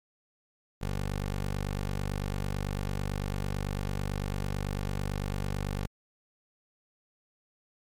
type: tone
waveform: 15% pulse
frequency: 49 Hz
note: G1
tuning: in tune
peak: -24 dBFS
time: 0.81-5.87 s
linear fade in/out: 10 ms
effects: MP3 96 kbps